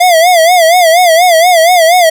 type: tone with vibrato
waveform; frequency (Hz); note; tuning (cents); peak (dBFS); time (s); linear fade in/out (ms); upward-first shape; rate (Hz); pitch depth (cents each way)
square; 686; F5; -31; -4; 0-2.1; 10; sine; 4.2; 120
effects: none